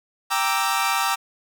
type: chord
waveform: sawtooth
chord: E half-diminished seventh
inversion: first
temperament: equal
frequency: 784 / 932.3 / 1174.7 / 1318.5 Hz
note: G5 / Bb5 / D6 / E6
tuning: 0 / 0 / 0 / 0 cents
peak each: -22 dBFS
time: 0.3-1.16 s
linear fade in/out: 20 ms
effects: none